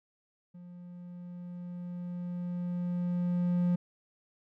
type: tone with level ramp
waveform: triangle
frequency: 176.6 Hz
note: F3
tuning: 20 cents sharp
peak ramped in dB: -44 to -22 dBFS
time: 0.54-3.76 s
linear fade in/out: 10 ms
effects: none